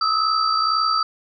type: tone cluster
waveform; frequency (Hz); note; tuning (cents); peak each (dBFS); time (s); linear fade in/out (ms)
sine; 1242 / 1304 / 4664; D#6 / E6 / D8; -3 / -19 / -13; -24 / -19 / -23; 0.01-1.03; 5
effects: none